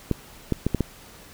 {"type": "clicks", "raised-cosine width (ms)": 3, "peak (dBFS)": -8, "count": 5, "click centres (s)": [0.113, 0.523, 0.666, 0.747, 0.807], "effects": ["pink hiss -47 dBFS RMS until 1.33 s"]}